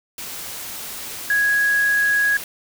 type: tone in noise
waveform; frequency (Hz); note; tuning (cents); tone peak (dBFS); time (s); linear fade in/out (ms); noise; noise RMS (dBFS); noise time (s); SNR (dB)
sine; 1661.2; G#6; 0; -15; 1.3-2.37; 2; white; -32; 0.18-2.44; +14
effects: none